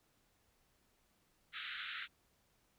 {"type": "band-pass noise", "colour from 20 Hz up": "pink", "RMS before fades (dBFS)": -45, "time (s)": [1.52, 2.08], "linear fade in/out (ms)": 50, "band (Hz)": [1300, 3900], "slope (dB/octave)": 96, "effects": ["pink hiss -75 dBFS RMS until 2.78 s"]}